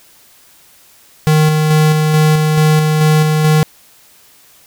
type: tone with tremolo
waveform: square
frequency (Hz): 154.5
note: D#3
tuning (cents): -12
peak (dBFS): -8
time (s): 1.27-3.63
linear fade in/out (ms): 0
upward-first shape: square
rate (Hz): 2.3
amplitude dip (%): 30
effects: white hiss -46 dBFS RMS until 4.66 s